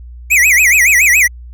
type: tone with vibrato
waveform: square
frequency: 2217 Hz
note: C#7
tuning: in tune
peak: -7 dBFS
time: 0.3-1.28 s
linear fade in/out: 20 ms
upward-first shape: sine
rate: 7.1 Hz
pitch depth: 260 cents each way
effects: added 60 Hz sine -29 dBFS peak until 1.53 s